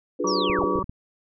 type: chord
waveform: sine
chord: D diminished seventh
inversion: none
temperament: equal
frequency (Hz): 293.7 / 349.2 / 415.3 / 493.9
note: D4 / F4 / Ab4 / Cb5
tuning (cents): 0 / 0 / 0 / 0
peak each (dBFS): -29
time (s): 0.19-0.8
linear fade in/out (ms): 10
type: harmonic tone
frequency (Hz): 190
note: F#3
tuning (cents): +46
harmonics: 1 / 2 / 3 / 5 / 6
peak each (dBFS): -32 / -31 / -38 / -34 / -26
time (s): 0.24-0.83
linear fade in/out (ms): 5
type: linear sweep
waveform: sine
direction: down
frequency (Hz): 5920 to 174.61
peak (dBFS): -27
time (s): 0.27-0.66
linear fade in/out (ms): 5
type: clicks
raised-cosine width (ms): 5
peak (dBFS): -22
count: 7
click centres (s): 0.499 / 0.591 / 0.638 / 0.757 / 0.791 / 0.841 / 0.895
effects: none